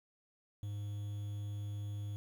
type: tone with quantisation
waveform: triangle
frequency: 102.8 Hz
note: G#2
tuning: 17 cents flat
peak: -36 dBFS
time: 0.63-2.16 s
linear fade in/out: 0 ms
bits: 10
effects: none